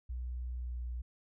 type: tone with pitch glide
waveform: sine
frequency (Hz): 61.5 to 60.58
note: B1 to B1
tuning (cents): -7 to -33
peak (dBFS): -36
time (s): 0.09-1.02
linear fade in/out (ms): 10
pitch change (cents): -26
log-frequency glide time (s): 0.58-0.78
effects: none